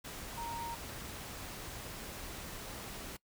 sine tone in noise, 932.3 Hz, A#5, in tune, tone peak -39 dBFS, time 0.37-0.75 s, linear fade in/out 10 ms, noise pink, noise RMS -45 dBFS, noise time 0.04-3.17 s, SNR +3 dB, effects noise-tail reverb RT60 0.1 s tail -22 dB re dry

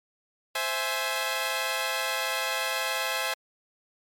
10% pulse chord, C augmented, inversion none, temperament equal with one note detuned, 523.3 / 659.3 / 838.8 Hz, C5 / E5 / G#5, 0 / 0 / +17 cents, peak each -23 dBFS, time 0.55-3.34 s, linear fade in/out 5 ms, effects MP3 64 kbps

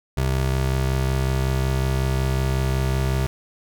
square tone pair together, 65.41 / 130.81 Hz, C2 / C3, 0 / 0 cents, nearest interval octave, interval 1200 cents, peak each -23 dBFS, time 0.17-3.27 s, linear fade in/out 5 ms, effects none

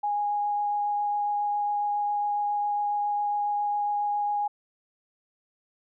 sine tone with vibrato, 825 Hz, G#5, 12 cents flat, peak -24 dBFS, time 0.03-4.48 s, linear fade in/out 10 ms, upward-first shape triangle, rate 7.3 Hz, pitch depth 9 cents each way, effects none

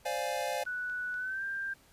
square chord, D half-diminished seventh, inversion third, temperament equal, 523.3 / 587.3 / 698.5 / 830.6 Hz, C5 / D5 / F5 / Ab5, 0 / 0 / 0 / 0 cents, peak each -38 dBFS, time 0.05-0.64 s, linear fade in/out 10 ms
click train, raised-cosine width 0.2 ms, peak -38 dBFS, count 4, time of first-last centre 0.41-1.142 s, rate 4.1 Hz
sine tone with pitch glide, 1480 to 1586.2 Hz, F#6 to G6, 0 to +20 cents, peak -33 dBFS, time 0.66-1.74 s, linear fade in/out 10 ms, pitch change +120 cents, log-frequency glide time 1.17-1.43 s
effects pink hiss -62 dBFS RMS until 1.92 s + resampled to 32000 Hz

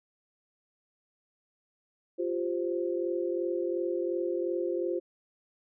sine chord, F suspended second, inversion none, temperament equal, 349.2 / 392 / 523.3 Hz, F4 / G4 / C5, 0 / 0 / 0 cents, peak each -30 / -35 / -34 dBFS, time 2.18-5 s, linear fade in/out 20 ms, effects none

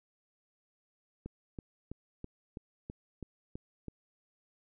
click train, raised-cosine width 3 ms, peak -28 dBFS, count 9, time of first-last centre 1.26-3.883 s, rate 3.05 Hz, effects none

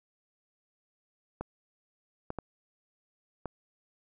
clicks, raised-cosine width 1 ms, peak -21 dBFS, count 4, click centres 1.41 / 2.304 / 2.387 / 3.457 s, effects none

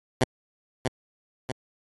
10% pulse tone with echo, 128.3 Hz, C3, 34 cents flat, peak -10 dBFS, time 0.21-0.24 s, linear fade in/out 2 ms, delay 640 ms, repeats 2, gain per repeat -5 dB, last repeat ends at 1.52 s, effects AAC 32 kbps

